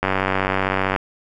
click train, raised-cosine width 0.5 ms, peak -4 dBFS, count 90, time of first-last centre 0.03-0.962 s, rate 95.5 Hz, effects none

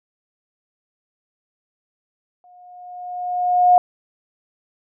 sine tone with exponential growth, 719 Hz, F#5, 50 cents flat, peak -7 dBFS, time 2.44-3.78 s, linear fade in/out 1 ms, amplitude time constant 290 ms, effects none

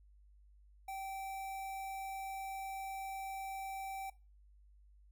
square tone with notch filter, 776 Hz, G5, 18 cents flat, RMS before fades -43 dBFS, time 0.88-4.1 s, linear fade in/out 5 ms, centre 4500 Hz, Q 1.1, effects noise-tail reverb RT60 0.3 s tail -20 dB re dry + added 50 Hz sine -60 dBFS peak until 5.11 s

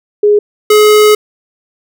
sine / square tone pair in turn, 415.3 / 423.5 Hz, G#4 / G#4, 0 / +34 cents, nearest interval unison, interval 34 cents, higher second, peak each -4 dBFS, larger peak neither, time 0.23-0.39 / 0.7-1.15 s, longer second, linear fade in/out 5 ms, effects none

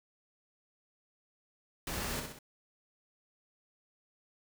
pink noise with echo, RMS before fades -38 dBFS, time 1.87-2.2 s, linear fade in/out 2 ms, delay 63 ms, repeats 3, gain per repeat -5 dB, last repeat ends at 2.389 s, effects none

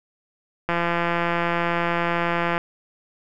click train, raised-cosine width 0.5 ms, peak -8 dBFS, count 324, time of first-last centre 0.69-2.579 s, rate 171 Hz, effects none

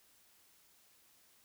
silence, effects white hiss -67 dBFS RMS until 1.44 s

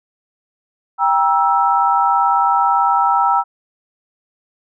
sine chord, E diminished, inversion first, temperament just, 791.1 / 949.3 / 1318.5 Hz, G5 / Bb5 / E6, +16 / +31 / 0 cents, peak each -16 dBFS, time 0.98-3.44 s, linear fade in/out 50 ms, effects none

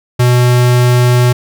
square tone, 123.3 Hz, B2, 2 cents flat, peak -7 dBFS, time 0.19-1.33 s, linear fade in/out 10 ms, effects none

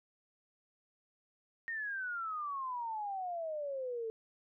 sine exponential sweep, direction down, 1864.7 to 440 Hz, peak -36 dBFS, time 1.68-4.1 s, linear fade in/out 0 ms, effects none

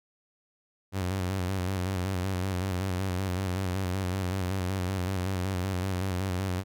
sawtooth tone with vibrato, 93.3 Hz, F#2, 15 cents sharp, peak -24 dBFS, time 0.92-6.64 s, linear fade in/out 50 ms, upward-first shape square, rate 5.3 Hz, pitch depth 57 cents each way, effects none

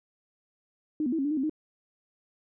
sine tone with pitch steps, 306.1 / 246.1 / 324.5 / 271.8 / 292.3 / 310.3 / 264.8 / 309.6 Hz, D#4 / B3 / E4 / C#4 / D4 / D#4 / C4 / D#4, -28 / -6 / -27 / -34 / -8 / -5 / +21 / -9 cents, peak -25 dBFS, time 1-1.496 s, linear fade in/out 2 ms, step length 62 ms, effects none

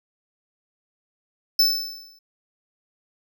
square tone with exponential decay, 5274 Hz, E8, in tune, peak -13 dBFS, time 1.59-2.19 s, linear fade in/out 5 ms, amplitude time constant 130 ms, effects none

